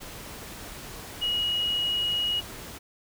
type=tone in noise; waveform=sine; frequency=2898 Hz; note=F#7; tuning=37 cents flat; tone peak=-24 dBFS; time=1.21-2.41 s; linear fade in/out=20 ms; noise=pink; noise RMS=-41 dBFS; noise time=0-2.79 s; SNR=+14 dB; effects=none